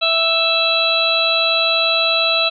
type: harmonic tone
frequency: 659.3 Hz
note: E5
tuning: in tune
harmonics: 1 / 2 / 4 / 5 / 6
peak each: -21 / -23 / -19 / -24 / -17 dBFS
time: 0.01-2.5 s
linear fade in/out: 20 ms
effects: none